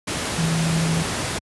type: tone in noise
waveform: sine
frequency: 163.5 Hz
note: E3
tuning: 14 cents flat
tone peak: -19 dBFS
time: 0.38-1.03 s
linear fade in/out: 10 ms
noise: pink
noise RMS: -25 dBFS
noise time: 0.07-1.39 s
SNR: +3 dB
effects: high-pass 80 Hz 12 dB/octave + resampled to 24000 Hz